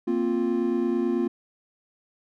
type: chord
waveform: triangle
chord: Bb suspended second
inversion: none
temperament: just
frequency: 233.1 / 262.2 / 349.6 Hz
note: Bb3 / C4 / F4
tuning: 0 / +4 / +2 cents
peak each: -25 / -26 / -23 dBFS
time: 0.07-1.28 s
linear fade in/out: 10 ms
effects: none